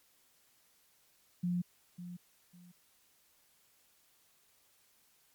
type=tone with echo; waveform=sine; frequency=176.8 Hz; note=F3; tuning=22 cents sharp; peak=-30 dBFS; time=1.43-1.62 s; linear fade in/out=10 ms; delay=550 ms; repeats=2; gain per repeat=-12 dB; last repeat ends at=2.72 s; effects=white hiss -69 dBFS RMS until 5.34 s + MP3 96 kbps